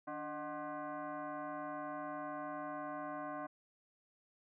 sine tone with frequency modulation, 159.8 Hz, D#3, 47 cents sharp, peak -40 dBFS, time 0.07-3.47 s, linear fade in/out 10 ms, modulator 451 Hz, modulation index 2.6, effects none

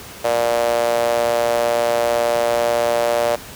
sawtooth tone with high-pass filter, 118 Hz, A#2, 22 cents sharp, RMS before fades -18 dBFS, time 0.24-3.36 s, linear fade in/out 10 ms, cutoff 580 Hz, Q 5.1, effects pink hiss -36 dBFS RMS until 3.55 s + high-pass 60 Hz 12 dB/octave

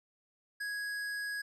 triangle tone with hard clipping, 1661.2 Hz, G#6, in tune, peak -37 dBFS, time 0.6-1.42 s, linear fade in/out 10 ms, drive 16 dB, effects none

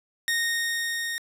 sawtooth tone with level ramp, 1854 Hz, A#6, 10 cents flat, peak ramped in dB -19 to -25 dBFS, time 0.28-1.18 s, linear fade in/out 0 ms, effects resampled to 32000 Hz + 9-bit

